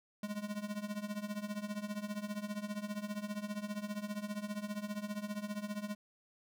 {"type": "tone with tremolo", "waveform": "square", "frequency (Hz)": 207.7, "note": "G#3", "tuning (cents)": 0, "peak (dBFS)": -35, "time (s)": [0.23, 5.95], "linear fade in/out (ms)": 2, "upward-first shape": "triangle", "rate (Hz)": 15, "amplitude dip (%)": 90, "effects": []}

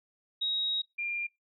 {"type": "tone pair in turn", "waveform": "sine", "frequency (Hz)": [3795, 2395], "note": ["A#7", "D7"], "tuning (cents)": [30, 33], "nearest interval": "minor sixth", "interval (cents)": 797, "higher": "first", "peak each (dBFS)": [-28, -31], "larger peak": "first", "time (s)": [[0.41, 0.82], [0.98, 1.27]], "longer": "first", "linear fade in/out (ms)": 10, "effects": ["noise-tail reverb RT60 0.2 s tail -21 dB re dry"]}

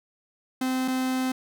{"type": "tone pair in turn", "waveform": "45% pulse", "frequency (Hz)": [258.4, 258.4], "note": ["C4", "C4"], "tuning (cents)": [-21, -21], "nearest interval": "unison", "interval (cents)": 0, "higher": "neither", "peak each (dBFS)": -24, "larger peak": "neither", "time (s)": [[0.61, 0.88], [0.88, 1.32]], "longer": "second", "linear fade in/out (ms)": 5, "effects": []}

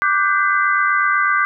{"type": "chord", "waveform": "sine", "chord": "G major seventh", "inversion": "second", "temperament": "equal with one note detuned", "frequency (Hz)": [1174.7, 1480, 1568, 2024], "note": ["D6", "F#6", "G6", "B6"], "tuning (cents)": [0, 0, 0, 42], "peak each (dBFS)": [-17, -22, -18, -22], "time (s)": [0.02, 1.45], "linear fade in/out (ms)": 0, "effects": []}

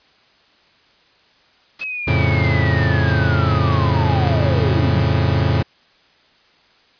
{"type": "noise bursts", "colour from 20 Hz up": "white", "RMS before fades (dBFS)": -32, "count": 4, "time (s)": [1.79, 3.764], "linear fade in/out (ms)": 5, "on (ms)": 51, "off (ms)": 590}
{"type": "linear sweep", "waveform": "sine", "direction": "down", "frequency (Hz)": [2586, 148.9], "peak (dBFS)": -23, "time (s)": [1.81, 5.01], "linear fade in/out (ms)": 5}
{"type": "chord", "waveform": "40% pulse", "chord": "F augmented", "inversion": "none", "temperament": "equal", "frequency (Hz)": [87.31, 110, 138.59], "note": ["F2", "A2", "C#3"], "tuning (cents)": [0, 0, 0], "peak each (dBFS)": -18, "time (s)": [2.07, 5.63], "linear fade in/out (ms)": 10}
{"effects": ["white hiss -54 dBFS RMS until 6.99 s", "resampled to 11025 Hz"]}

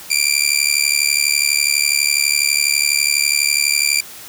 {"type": "tone with amplitude modulation", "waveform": "15% pulse", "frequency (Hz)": 2368, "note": "D7", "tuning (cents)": 14, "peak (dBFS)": -3, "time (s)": [0.1, 4.01], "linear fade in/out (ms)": 10, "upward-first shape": "sine", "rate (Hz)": 72.1, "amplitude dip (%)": 95, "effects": ["white hiss -36 dBFS RMS until 4.28 s", "high-pass 60 Hz 12 dB/octave"]}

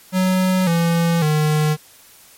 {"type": "tone with pitch steps", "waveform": "square", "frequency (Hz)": [185.8, 168.42, 152.67], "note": ["F#3", "E3", "D#3"], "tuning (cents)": [7, 37, -33], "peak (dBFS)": -15, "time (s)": [0.12, 1.77], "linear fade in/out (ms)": 50, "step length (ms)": 550, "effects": ["white hiss -47 dBFS RMS until 2.37 s", "MP3 64 kbps"]}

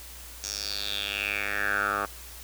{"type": "tone with band-pass filter sweep", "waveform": "10% pulse", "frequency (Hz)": 101.4, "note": "G#2", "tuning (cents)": -41, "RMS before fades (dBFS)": -30, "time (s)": [0.43, 2.06], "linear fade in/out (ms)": 10, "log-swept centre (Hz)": [6200, 1100], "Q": 5.5, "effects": ["added 60 Hz sine -46 dBFS peak until 2.43 s", "white hiss -45 dBFS RMS until 2.43 s"]}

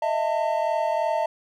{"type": "tone cluster", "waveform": "triangle", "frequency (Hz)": [624, 667, 897], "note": ["D#5", "E5", "A5"], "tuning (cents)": [5, 20, 33], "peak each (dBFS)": -24, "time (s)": [0.02, 1.26], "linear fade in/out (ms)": 5, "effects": []}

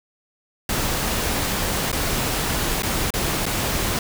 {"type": "noise with dropouts", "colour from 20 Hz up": "pink", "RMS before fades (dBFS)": -23, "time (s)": [0.69, 3.99], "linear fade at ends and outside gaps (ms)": 2, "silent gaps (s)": [[1.917, 1.927], [2.822, 2.832], [3.105, 3.138], [3.456, 3.463]], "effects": []}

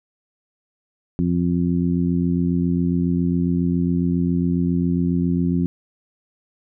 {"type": "harmonic tone", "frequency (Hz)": 87.31, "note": "F2", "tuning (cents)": 0, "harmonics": [1, 2, 3, 4], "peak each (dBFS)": [-27, -19, -22, -30], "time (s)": [1.19, 5.66], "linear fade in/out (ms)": 0, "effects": []}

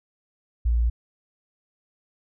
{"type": "tone", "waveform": "sine", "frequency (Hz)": 58.27, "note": "A#1", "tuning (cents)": 0, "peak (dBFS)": -18, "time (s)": [0.65, 0.9], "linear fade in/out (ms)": 10, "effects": []}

